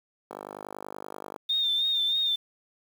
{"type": "click train", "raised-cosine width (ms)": 1, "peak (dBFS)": -22, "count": 54, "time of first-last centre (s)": [0.31, 1.362], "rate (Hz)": 50.4}
{"type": "tone with vibrato", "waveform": "sine", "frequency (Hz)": 3628, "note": "A#7", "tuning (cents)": -48, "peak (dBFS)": -23, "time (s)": [1.49, 2.36], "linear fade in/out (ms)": 10, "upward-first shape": "sine", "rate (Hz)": 3.2, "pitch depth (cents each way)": 46}
{"effects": ["high-pass 300 Hz 12 dB/octave", "8-bit"]}